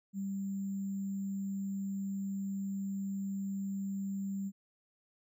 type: tone with sample-and-hold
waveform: sine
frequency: 196 Hz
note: G3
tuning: in tune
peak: -34 dBFS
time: 0.13-4.52 s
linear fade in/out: 50 ms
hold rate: 7350 Hz
effects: none